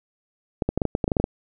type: clicks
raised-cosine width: 2 ms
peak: -8 dBFS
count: 12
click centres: 0.622 / 0.69 / 0.776 / 0.818 / 0.853 / 0.951 / 1.042 / 1.079 / 1.118 / 1.168 / 1.2 / 1.241 s
effects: none